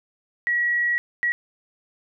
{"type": "tone bursts at uneven times", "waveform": "sine", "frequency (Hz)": 1919, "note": "A#6", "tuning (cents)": 50, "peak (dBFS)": -19, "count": 2, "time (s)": [[0.47, 0.98], [1.23, 1.32]], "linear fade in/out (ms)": 0, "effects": []}